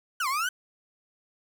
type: exponential two-way sweep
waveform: 35% pulse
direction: down then up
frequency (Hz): 1549 to 1012 to 1549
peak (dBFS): -24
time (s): 0.2-0.49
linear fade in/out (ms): 5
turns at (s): 0.28
effects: none